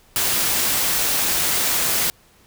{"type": "noise", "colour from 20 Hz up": "white", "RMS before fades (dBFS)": -20, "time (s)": [0.16, 2.1], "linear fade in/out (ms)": 0, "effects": ["pink hiss -54 dBFS RMS until 2.46 s"]}